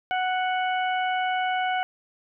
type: harmonic tone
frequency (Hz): 740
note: F#5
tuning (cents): 0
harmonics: 1 / 2 / 3 / 4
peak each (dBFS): -24 / -30 / -34 / -36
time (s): 0.11-1.83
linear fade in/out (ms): 0
effects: none